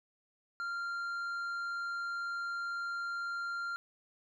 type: tone with tanh clipping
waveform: sine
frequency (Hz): 1389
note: F6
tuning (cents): -10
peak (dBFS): -36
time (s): 0.6-3.76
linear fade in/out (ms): 0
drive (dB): 6
effects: none